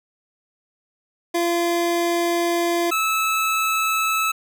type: tone pair in turn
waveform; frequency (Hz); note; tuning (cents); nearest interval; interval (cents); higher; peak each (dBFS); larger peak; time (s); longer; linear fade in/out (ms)
25% pulse; 342.9 / 1304.8; F4 / E6; -32 / -18; octave + major seventh; 2314; second; -15; neither; 1.34-2.91 / 2.91-4.32; first; 10
effects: none